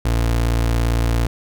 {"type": "tone", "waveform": "30% pulse", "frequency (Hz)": 57.6, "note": "A#1", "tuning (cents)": -20, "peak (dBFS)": -13, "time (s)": [0.05, 1.27], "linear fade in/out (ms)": 5, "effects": []}